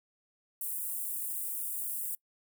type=high-pass noise; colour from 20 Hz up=white; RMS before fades=-36 dBFS; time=0.61-2.15 s; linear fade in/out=2 ms; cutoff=8500 Hz; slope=48 dB/octave; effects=noise-tail reverb RT60 0.1 s tail -24 dB re dry